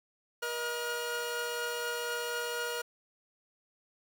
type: tone cluster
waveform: sawtooth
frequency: 477.7 / 624 / 1429 Hz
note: A#4 / D#5 / F6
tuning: +42 / +5 / +39 cents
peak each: -32 / -40 / -33 dBFS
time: 0.42-2.82 s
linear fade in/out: 10 ms
effects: 10-bit